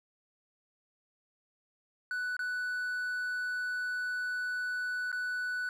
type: tone with dropouts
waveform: triangle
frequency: 1486 Hz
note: F#6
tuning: 7 cents sharp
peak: -30 dBFS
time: 2.11-5.69 s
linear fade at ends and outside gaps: 1 ms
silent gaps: 2.367-2.392 / 5.117-5.127 s
effects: none